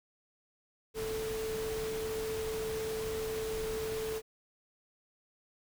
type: tone in noise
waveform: sine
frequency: 440 Hz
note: A4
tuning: in tune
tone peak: -34 dBFS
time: 0.94-4.22 s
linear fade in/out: 50 ms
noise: pink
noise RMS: -42 dBFS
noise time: 0.94-4.22 s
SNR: +5 dB
effects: none